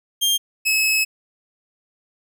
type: tone pair in turn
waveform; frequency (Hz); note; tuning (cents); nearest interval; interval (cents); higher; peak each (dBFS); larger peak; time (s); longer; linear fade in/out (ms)
sawtooth; 3200 / 2581; G7 / E7; +35 / -37; major third; 372; first; -13; neither; 0.21-0.38 / 0.65-1.05; second; 20
effects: none